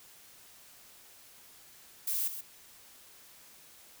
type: noise with echo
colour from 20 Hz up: violet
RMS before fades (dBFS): -32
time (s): 2.07-2.28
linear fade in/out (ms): 5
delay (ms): 130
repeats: 1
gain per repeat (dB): -9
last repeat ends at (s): 2.41
effects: white hiss -56 dBFS RMS until 4 s